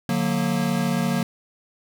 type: chord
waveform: square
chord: D augmented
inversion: none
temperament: equal with one note detuned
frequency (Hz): 146.83 / 181.92 / 233.1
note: D3 / F#3 / A#3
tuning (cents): 0 / -29 / 0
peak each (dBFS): -28 / -25 / -25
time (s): 0.09-1.23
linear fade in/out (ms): 2
effects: none